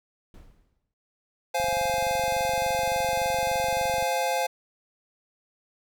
brown noise with exponential decay, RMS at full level -44 dBFS, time 0.34-0.94 s, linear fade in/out 2 ms, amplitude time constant 130 ms
square chord, F minor, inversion second, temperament just, 523.8 / 698.5 / 838.1 Hz, C5 / F5 / Ab5, +2 / 0 / +16 cents, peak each -29 dBFS, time 1.54-4.47 s, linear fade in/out 10 ms
click train, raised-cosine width 5 ms, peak -28 dBFS, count 58, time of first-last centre 1.6-4.026 s, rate 23.5 Hz
effects none

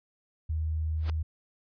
sine tone, 78.8 Hz, D#2, 23 cents sharp, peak -27 dBFS, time 0.49-1.23 s, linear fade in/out 10 ms
pink noise with exponential growth, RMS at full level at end -36 dBFS, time 0.97-1.1 s, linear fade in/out 2 ms, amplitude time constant 28 ms
effects resampled to 11025 Hz

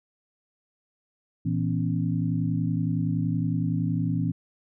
sine tone cluster, 114.3 / 164.9 / 246.7 / 277.6 Hz, A#2 / E3 / B3 / C#4, -34 / +1 / -2 / +3 cents, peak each -28 / -26 / -32 / -31 dBFS, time 1.45-4.32 s, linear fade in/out 10 ms, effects none

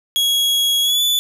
40% pulse tone with pitch glide, 3322 to 3473 Hz, G#7 to A7, 0 to -23 cents, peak -13 dBFS, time 0.16-1.19 s, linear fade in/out 0 ms, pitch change +77 cents, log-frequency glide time 0.82-1.02 s, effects none

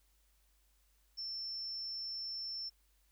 sine tone, 5370 Hz, E8, 31 cents sharp, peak -39 dBFS, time 1.17-2.7 s, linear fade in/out 20 ms, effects added 50 Hz sine -70 dBFS peak until 3.11 s + white hiss -75 dBFS RMS until 3.11 s

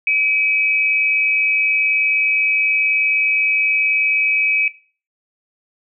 sine tone pair together, 2318 / 2537 Hz, D7 / D#7, -23 / +33 cents, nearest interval major second, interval 156 cents, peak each -16 dBFS, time 0.07-4.68 s, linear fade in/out 2 ms, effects noise-tail reverb RT60 0.4 s tail -19 dB re dry

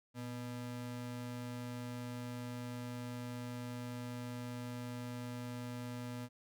square ring-modulated tone, 183.2 Hz, F#3, 17 cents flat, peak -39 dBFS, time 0.14-6.29 s, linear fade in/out 50 ms, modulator 65 Hz, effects none

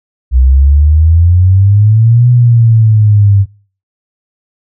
sine exponential two-way sweep, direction up then down, 61.74 to 123.47 to 97.8 Hz, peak -3 dBFS, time 0.31-3.46 s, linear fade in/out 50 ms, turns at 2.29 s, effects noise-tail reverb RT60 0.4 s tail -23 dB re dry

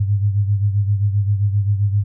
sine beating tone pair, 100.4 / 108 Hz, G2 / A2, +42 / -32 cents, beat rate 7.6 Hz, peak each -15 / -22 dBFS, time 0-2.04 s, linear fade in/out 10 ms, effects none

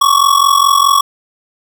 square ring-modulated tone, 1120 Hz, C#6, 18 cents sharp, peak -5 dBFS, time 0.01-1.01 s, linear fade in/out 5 ms, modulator 22.4 Hz, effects none

